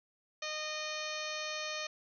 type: harmonic tone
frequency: 614 Hz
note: D#5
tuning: 23 cents flat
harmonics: 1 / 2 / 3 / 4 / 5 / 6 / 7 / 8 / 9 / 10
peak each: -43 / -45 / -45 / -43 / -47 / -47 / -45 / -55 / -49 / -47 dBFS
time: 0.42-1.87 s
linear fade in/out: 5 ms
effects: none